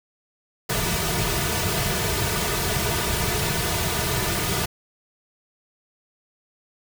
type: noise with comb filter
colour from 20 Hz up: pink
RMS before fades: -24 dBFS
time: 0.69-4.66 s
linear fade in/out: 10 ms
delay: 3.7 ms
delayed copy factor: -0.85
effects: none